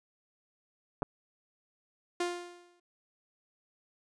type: clicks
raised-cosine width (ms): 1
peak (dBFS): -19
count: 2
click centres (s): 1.022 / 1.029
type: tone with exponential decay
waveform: sawtooth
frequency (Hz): 351.2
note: F4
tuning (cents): +10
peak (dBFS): -24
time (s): 2.2-2.8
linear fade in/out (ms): 5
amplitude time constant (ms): 130
effects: resampled to 22050 Hz